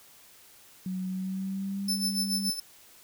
sine tone with pitch glide, 185.8 to 199.14 Hz, F#3 to G3, +7 to +28 cents, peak -30 dBFS, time 0.86-2.5 s, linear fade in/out 2 ms, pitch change +121 cents, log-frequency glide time 1.07-1.91 s
sawtooth tone with tremolo, 5274 Hz, E8, in tune, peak -23 dBFS, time 1.88-2.6 s, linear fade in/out 5 ms, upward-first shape sine, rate 7 Hz, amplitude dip 75%
effects white hiss -55 dBFS RMS until 3.03 s

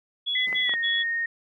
sine tone bursts, 3373 Hz, G#7, 26 cents sharp, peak -24 dBFS, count 3, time 0.26-1.036 s, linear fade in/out 20 ms, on 210 ms, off 73 ms
sine tone with pitch glide, 2019 to 1851.4 Hz, B6 to A#6, +38 to -12 cents, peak -24 dBFS, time 0.35-1.26 s, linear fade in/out 5 ms, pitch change -150 cents, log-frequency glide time 0.63-0.76 s
brown noise with exponential decay, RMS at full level -38 dBFS, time 0.47-1.21 s, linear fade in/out 2 ms, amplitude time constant 160 ms
clicks, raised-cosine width 0.5 ms, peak -19 dBFS, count 3, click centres 0.528 / 0.694 / 0.738 s
effects high-pass 200 Hz 12 dB/octave

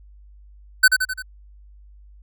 square tone with echo, 1516 Hz, F#6, 42 cents sharp, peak -9 dBFS, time 0.83-0.88 s, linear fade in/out 10 ms, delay 86 ms, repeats 4, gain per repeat -5 dB, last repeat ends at 1.224 s, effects added 50 Hz sine -44 dBFS peak until 2.22 s

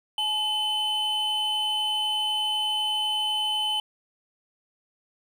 triangle tone pair together, 852 / 3036 Hz, G#5 / F#7, +44 / +44 cents, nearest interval octave + minor seventh, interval 2200 cents, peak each -29 / -23 dBFS, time 0.18-3.8 s, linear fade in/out 2 ms, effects 10-bit

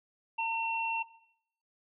sine tone pair together, 908.8 / 2718 Hz, A#5 / F7, -44 / -48 cents, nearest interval octave + perfect fifth, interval 1896 cents, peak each -31 / -33 dBFS, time 0.38-1.03 s, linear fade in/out 10 ms, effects noise-tail reverb RT60 0.7 s tail -17 dB re dry

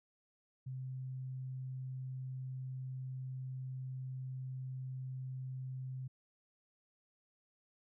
sine tone, 130 Hz, C3, 11 cents flat, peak -40 dBFS, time 0.66-6.08 s, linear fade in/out 10 ms, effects none

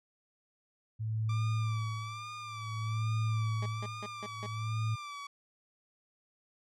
sine tone with tremolo, 110 Hz, A2, in tune, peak -28 dBFS, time 0.99-4.96 s, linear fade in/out 20 ms, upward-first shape sine, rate 0.55 Hz, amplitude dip 95%
sawtooth tone with vibrato, 1174.7 Hz, D6, in tune, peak -37 dBFS, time 1.29-5.27 s, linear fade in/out 5 ms, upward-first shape sine, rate 1.2 Hz, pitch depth 60 cents each way
15% pulse tone bursts, 207.7 Hz, G#3, in tune, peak -34 dBFS, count 5, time 3.62-4.465 s, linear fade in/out 5 ms, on 41 ms, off 160 ms
effects low-pass 6000 Hz 12 dB/octave

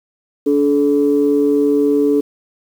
sine tone pair together, 287.9 / 431.3 Hz, D4 / A4, -34 / -35 cents, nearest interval perfect fifth, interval 699 cents, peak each -13 dBFS, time 0.46-2.21 s, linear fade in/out 10 ms, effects tanh soft clip ceiling -4 dBFS + 7-bit

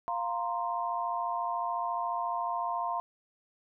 sine chord, F suspended fourth, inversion none, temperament equal, 698.5 / 932.3 / 1046.5 Hz, F5 / Bb5 / C6, 0 / 0 / 0 cents, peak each -34 dBFS, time 0.08-3 s, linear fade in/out 0 ms, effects none

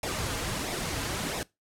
pink noise with flanger, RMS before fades -32 dBFS, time 0.03-1.43 s, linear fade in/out 2 ms, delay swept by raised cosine 0.65 to 5.45 ms, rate 1.5 Hz, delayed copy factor -0.6, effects noise-tail reverb RT60 0.2 s tail -21 dB re dry + low-pass 11000 Hz 12 dB/octave

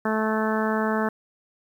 harmonic tone, 218.1 Hz, A3, 15 cents flat, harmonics 1 / 2 / 3 / 4 / 5 / 6 / 7 / 8, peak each -25 / -28 / -30 / -31 / -32 / -33 / -33 / -34 dBFS, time 0.05-1.09 s, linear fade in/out 5 ms, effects 9-bit

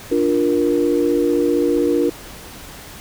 sine chord, Bb major, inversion first, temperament equal with one note detuned, 293.7 / 349.2 / 470.2 Hz, D4 / F4 / Bb4, 0 / 0 / +15 cents, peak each -18 dBFS, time 0.11-2.1 s, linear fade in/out 10 ms, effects tanh soft clip ceiling -4 dBFS + pink hiss -37 dBFS RMS until 3 s

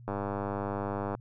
click train, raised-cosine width 1 ms, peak -19 dBFS, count 108, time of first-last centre 0.08-1.15 s, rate 100 Hz, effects added 120 Hz sine -47 dBFS peak until 1.2 s

